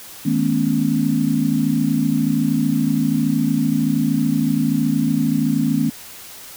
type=tone cluster; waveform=sine; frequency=158 / 213 / 241.2 / 274.3 Hz; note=D#3 / G#3 / B3 / C#4; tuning=+27 / +44 / -41 / -18 cents; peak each=-22 / -22 / -20 / -20 dBFS; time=0.25-5.9 s; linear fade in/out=10 ms; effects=white hiss -38 dBFS RMS until 6.56 s